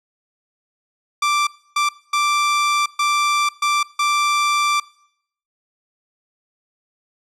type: tone bursts at uneven times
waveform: sawtooth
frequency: 1174.7 Hz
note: D6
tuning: in tune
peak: -12 dBFS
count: 6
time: 1.22-1.47 / 1.76-1.89 / 2.13-2.86 / 2.99-3.49 / 3.62-3.83 / 3.99-4.8 s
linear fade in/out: 5 ms
effects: noise-tail reverb RT60 0.7 s tail -22 dB re dry + low-pass 8000 Hz 12 dB/octave